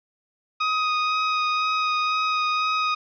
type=tone with vibrato; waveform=sawtooth; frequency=1252 Hz; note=D#6; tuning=10 cents sharp; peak=-17 dBFS; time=0.6-2.95 s; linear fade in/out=10 ms; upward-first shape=sine; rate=2 Hz; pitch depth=14 cents each way; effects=resampled to 11025 Hz + 9-bit